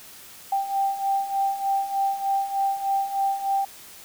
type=beating tone pair; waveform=sine; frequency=784 / 787.3 Hz; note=G5 / G5; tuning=0 / +7 cents; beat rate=3.3 Hz; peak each=-28 / -23 dBFS; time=0.52-3.65 s; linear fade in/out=5 ms; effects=white hiss -45 dBFS RMS until 4.04 s